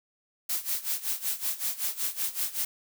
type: noise with tremolo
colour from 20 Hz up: blue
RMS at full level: -28 dBFS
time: 0.49-2.65 s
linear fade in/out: 5 ms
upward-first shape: sine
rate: 5.3 Hz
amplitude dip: 85%
effects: none